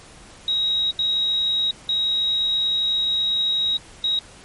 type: tone bursts at uneven times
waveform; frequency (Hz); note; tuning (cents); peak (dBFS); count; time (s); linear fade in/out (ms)
sine; 3808; A#7; +36; -18; 4; 0.48-0.91 / 0.99-1.71 / 1.89-3.77 / 4.04-4.19; 2
effects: pink hiss -45 dBFS RMS until 4.44 s + MP3 48 kbps